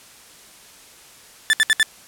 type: tone bursts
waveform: 30% pulse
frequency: 1756 Hz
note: A6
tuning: 4 cents flat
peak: -10 dBFS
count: 4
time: 1.5-1.829 s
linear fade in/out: 0 ms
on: 32 ms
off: 67 ms
effects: white hiss -46 dBFS RMS until 2.07 s + low-pass 11000 Hz 12 dB/octave